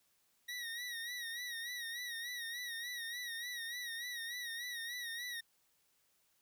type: tone with vibrato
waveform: 25% pulse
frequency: 1900 Hz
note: A#6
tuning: 33 cents sharp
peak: -37 dBFS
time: 0.48-5.41 s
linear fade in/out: 10 ms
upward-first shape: sine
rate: 3.4 Hz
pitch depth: 70 cents each way
effects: white hiss -75 dBFS RMS until 6.41 s